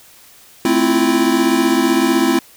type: chord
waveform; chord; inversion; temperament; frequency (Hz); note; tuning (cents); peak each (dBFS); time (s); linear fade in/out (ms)
square; F major seventh; first; equal with one note detuned; 220 / 261.6 / 329.6 / 345.4; A3 / C4 / E4 / F4; 0 / 0 / 0 / -19; -22 / -17 / -17 / -20; 0.65-2.39; 2
effects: white hiss -45 dBFS RMS until 2.56 s